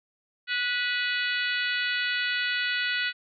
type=harmonic tone with a mistuned harmonic; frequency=490 Hz; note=B4; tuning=14 cents flat; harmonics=3 / 4 / 5 / 6 / 7 / 8 / 9; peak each=-29 / -31 / -33 / -35 / -36 / -37 / -38 dBFS; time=0.47-3.13 s; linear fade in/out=50 ms; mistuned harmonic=5; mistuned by=+39 cents; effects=none